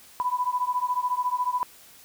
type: beating tone pair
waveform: sine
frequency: 987.8 / 1001.8 Hz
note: B5 / B5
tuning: 0 / +24 cents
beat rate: 14 Hz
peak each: -26 / -27 dBFS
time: 0.2-1.63 s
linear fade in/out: 0 ms
effects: white hiss -51 dBFS RMS until 2.04 s